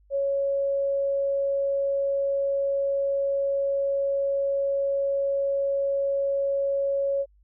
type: tone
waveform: sine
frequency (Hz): 554.4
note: C#5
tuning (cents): 0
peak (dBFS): -22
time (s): 0.1-7.26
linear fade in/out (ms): 50
effects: added 50 Hz sine -56 dBFS peak until 7.43 s

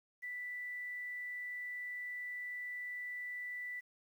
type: tone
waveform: sine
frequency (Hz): 1975.5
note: B6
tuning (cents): 0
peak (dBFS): -40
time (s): 0.22-3.81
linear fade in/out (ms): 20
effects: 11-bit

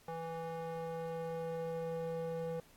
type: tone with band-pass filter sweep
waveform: square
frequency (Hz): 164.81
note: E3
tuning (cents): 0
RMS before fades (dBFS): -40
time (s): 0.08-2.6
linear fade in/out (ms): 2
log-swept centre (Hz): 710 to 450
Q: 2.2
effects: pink hiss -64 dBFS RMS until 2.76 s + AAC 64 kbps

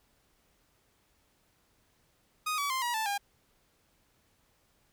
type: tone with pitch steps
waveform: sawtooth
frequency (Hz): 1244.5 / 1141.2 / 1046.5 / 959.6 / 880 / 807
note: D#6 / C#6 / C6 / A#5 / A5 / G#5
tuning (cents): 0 / +50 / 0 / +50 / 0 / -50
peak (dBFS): -26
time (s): 2.46-3.18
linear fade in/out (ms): 10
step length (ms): 120
effects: pink hiss -70 dBFS RMS until 4.92 s

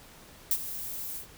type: noise with ADSR envelope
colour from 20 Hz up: violet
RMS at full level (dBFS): -23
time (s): 0.51-1.27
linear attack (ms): 3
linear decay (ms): 55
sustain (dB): -14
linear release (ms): 110
effects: pink hiss -52 dBFS RMS until 1.37 s

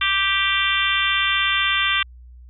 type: harmonic tone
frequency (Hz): 392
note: G4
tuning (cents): 0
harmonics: 3 / 4 / 5 / 6 / 7 / 8 / 9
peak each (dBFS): -25 / -25 / -25 / -25 / -25 / -25 / -25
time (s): 0.01-2.03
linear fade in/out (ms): 5
effects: added 61 Hz sine -40 dBFS peak until 2.49 s

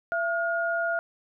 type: tone pair together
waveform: sine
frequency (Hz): 673.5 / 1427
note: E5 / F6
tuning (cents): +37 / +37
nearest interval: octave + minor second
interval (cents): 1300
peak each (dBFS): -27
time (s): 0.12-0.99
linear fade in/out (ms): 0
effects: none

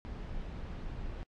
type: noise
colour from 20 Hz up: brown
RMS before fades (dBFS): -40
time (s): 0.05-1.23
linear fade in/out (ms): 0
effects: low-pass 4000 Hz 12 dB/octave + AAC 64 kbps

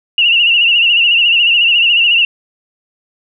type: tone with vibrato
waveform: sine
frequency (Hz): 2794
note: F7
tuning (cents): 0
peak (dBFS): -7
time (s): 0.18-2.25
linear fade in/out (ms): 2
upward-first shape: sine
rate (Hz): 14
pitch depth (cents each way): 74
effects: none

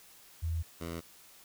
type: tone pair in turn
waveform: sine / 10% pulse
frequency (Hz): 82.41 / 83.66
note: E2 / E2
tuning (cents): 0 / +26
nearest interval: unison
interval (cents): 26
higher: second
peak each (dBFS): -30 / -29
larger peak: second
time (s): 0.42-0.63 / 0.8-1.01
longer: neither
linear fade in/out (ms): 20
effects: white hiss -57 dBFS RMS until 1.44 s

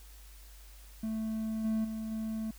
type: tone with level steps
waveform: triangle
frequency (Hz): 220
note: A3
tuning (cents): 0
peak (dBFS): -30 / -26 / -33 / -31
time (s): 1.03-2.51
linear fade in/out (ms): 5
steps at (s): 1.64 / 1.84 / 2.11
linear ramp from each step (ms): 10
effects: added 50 Hz sine -50 dBFS peak until 2.58 s + white hiss -58 dBFS RMS until 2.58 s

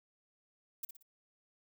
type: noise with echo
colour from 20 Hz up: violet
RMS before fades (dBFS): -39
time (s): 0.83-0.85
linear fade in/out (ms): 5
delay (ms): 59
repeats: 3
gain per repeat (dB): -8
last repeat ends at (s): 1.027
effects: none

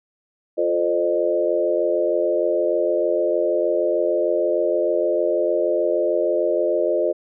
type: chord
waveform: sine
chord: F dominant seventh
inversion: none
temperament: equal with one note detuned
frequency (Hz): 349.2 / 440 / 523.3 / 609.8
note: F4 / A4 / C5 / Eb5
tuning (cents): 0 / 0 / 0 / -35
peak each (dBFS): -23 / -25 / -23 / -21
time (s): 0.57-7.13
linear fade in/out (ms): 20
effects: none

